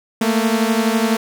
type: beating tone pair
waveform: sawtooth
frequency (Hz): 220 / 232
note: A3 / A#3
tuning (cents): 0 / -8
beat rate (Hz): 12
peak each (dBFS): -13 / -15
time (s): 0.21-1.17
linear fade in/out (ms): 5
effects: none